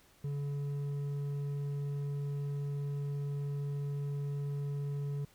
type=tone with hard clipping; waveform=sine; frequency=142.5 Hz; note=C#3; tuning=48 cents sharp; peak=-35 dBFS; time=0.24-5.25 s; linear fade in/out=5 ms; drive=5 dB; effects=pink hiss -64 dBFS RMS until 5.34 s